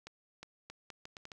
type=accelerating click train; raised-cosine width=0.2 ms; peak=-29 dBFS; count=8; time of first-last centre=0.07-1.318 s; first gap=360 ms; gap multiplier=0.75; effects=none